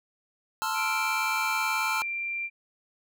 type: chord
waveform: square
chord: F major seventh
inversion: first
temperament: equal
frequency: 880 / 1046.5 / 1318.5 / 1396.9 Hz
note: A5 / C6 / E6 / F6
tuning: 0 / 0 / 0 / 0 cents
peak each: -32 / -35 / -34 / -34 dBFS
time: 0.62-2.02 s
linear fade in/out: 0 ms
type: tone with pitch glide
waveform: sine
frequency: 2349 to 2368 Hz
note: D7 to D7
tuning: 0 to +14 cents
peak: -29 dBFS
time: 0.74-2.5 s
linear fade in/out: 50 ms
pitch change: +14 cents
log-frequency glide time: 1.68-2.16 s
effects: none

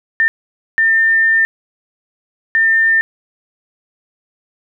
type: tone bursts at uneven times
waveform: sine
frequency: 1802 Hz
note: A6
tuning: 41 cents sharp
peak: -9 dBFS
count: 3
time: 0.2-0.28 / 0.78-1.45 / 2.55-3.01 s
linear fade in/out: 0 ms
effects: none

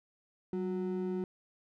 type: ring-modulated tone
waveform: triangle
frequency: 277.2 Hz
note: C#4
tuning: in tune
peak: -27 dBFS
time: 0.53-1.24 s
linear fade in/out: 2 ms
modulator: 87.2 Hz
effects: none

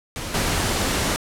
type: noise with level steps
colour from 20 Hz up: pink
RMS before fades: -30 / -22 dBFS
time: 0.16-1.16 s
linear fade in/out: 0 ms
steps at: 0.34 s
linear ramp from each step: 5 ms
effects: low-pass 11000 Hz 12 dB/octave

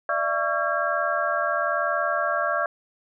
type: tone cluster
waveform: sine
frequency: 595 / 676 / 1123 / 1358 / 1623 Hz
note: D5 / E5 / C#6 / F6 / G#6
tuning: +22 / +43 / +22 / -49 / -40 cents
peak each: -28 dBFS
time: 0.09-2.66 s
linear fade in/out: 2 ms
effects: none

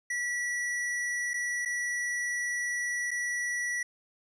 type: tone with dropouts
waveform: square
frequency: 1945 Hz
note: B6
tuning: 27 cents flat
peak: -30 dBFS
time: 0.1-3.83 s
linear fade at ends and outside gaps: 5 ms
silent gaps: 1.335-1.34 / 1.651-1.657 / 3.108-3.113 s
effects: resampled to 22050 Hz

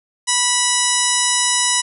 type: harmonic tone with a mistuned harmonic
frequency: 980 Hz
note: B5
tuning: 14 cents flat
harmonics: 1 / 2 / 3 / 4 / 5 / 6 / 7 / 8 / 9 / 10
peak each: -24 / -24 / -24 / -24 / -24 / -24 / -24 / -24 / -24 / -24 dBFS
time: 0.27-1.82 s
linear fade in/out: 20 ms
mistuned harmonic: 5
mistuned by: +81 cents
effects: none

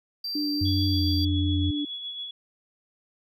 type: tone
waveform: triangle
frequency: 4699 Hz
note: D8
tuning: in tune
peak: -28 dBFS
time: 0.24-1.25 s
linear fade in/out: 5 ms
type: tone with vibrato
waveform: sine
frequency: 293.7 Hz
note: D4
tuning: in tune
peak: -26 dBFS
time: 0.35-1.85 s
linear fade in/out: 5 ms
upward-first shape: sine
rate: 4.6 Hz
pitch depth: 12 cents each way
type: tone with pitch glide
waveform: sine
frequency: 93.7 to 87.43 Hz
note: F#2 to F2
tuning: +22 to +2 cents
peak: -23 dBFS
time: 0.61-1.71 s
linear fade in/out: 5 ms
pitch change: -120 cents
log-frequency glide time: 0.9-1.04 s
type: tone with tremolo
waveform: sine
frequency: 3378 Hz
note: G#7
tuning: 29 cents sharp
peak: -31 dBFS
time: 0.65-2.31 s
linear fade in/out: 5 ms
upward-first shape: sine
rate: 7.2 Hz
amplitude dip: 40%
effects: none

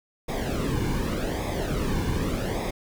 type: noise with flanger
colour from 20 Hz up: brown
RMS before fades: -27 dBFS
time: 0.28-2.71 s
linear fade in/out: 10 ms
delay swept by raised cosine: 0.68 to 1.58 ms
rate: 0.85 Hz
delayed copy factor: -0.7
effects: none

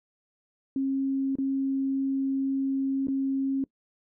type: tone with dropouts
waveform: sine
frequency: 270.2 Hz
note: C#4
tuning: 44 cents flat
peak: -24 dBFS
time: 0.76-3.64 s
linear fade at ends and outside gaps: 2 ms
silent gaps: 1.355-1.385 / 3.071-3.083 s
effects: noise-tail reverb RT60 0.1 s tail -22 dB re dry

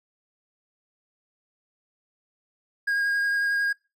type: tone with vibrato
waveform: triangle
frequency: 1630 Hz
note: G#6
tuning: 33 cents flat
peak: -20 dBFS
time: 2.87-3.73 s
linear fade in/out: 10 ms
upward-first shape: triangle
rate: 11 Hz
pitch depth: 13 cents each way
effects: noise-tail reverb RT60 0.3 s tail -25 dB re dry

